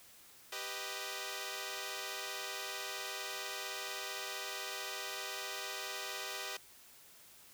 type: chord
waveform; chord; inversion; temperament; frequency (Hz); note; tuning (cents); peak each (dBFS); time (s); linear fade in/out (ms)
5% pulse; G augmented; none; equal; 392 / 493.9 / 622.3; G4 / B4 / D#5; 0 / 0 / 0; -33; 0.52-6.57; 5
effects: white hiss -59 dBFS RMS until 7.53 s